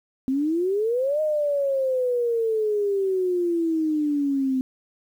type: exponential two-way sweep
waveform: sine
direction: up then down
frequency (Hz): 257.3 to 622.3 to 257.3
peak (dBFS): -20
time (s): 0.28-4.61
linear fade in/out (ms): 0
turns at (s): 1.21
effects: 9-bit